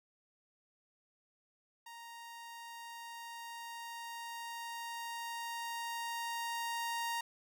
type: tone with level ramp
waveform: sawtooth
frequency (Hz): 932.3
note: A#5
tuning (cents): 0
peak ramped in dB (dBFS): -45 to -31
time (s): 1.86-7.21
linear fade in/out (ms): 5
effects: none